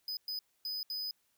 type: tone bursts at uneven times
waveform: square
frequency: 5000 Hz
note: D#8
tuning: 8 cents sharp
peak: -36 dBFS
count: 4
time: 0.08-0.17 / 0.28-0.39 / 0.65-0.83 / 0.9-1.11 s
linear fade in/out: 2 ms
effects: white hiss -75 dBFS RMS until 1.37 s